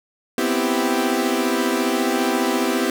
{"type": "chord", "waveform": "sawtooth", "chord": "C major seventh", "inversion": "third", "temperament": "equal", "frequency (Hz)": [246.9, 261.6, 329.6, 392], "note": ["B3", "C4", "E4", "G4"], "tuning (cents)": [0, 0, 0, 0], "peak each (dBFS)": -20, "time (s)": [0.38, 2.9], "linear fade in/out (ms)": 2, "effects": []}